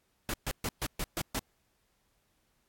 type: noise bursts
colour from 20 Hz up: pink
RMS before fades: -33 dBFS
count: 7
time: 0.29-1.392 s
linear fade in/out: 0 ms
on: 46 ms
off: 130 ms
effects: pink hiss -74 dBFS RMS until 2.68 s + AAC 64 kbps